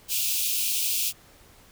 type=high-pass noise; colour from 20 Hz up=white; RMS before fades=-26 dBFS; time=0.08-1.13 s; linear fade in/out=50 ms; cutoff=2400 Hz; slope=96 dB/octave; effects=pink hiss -54 dBFS RMS until 1.71 s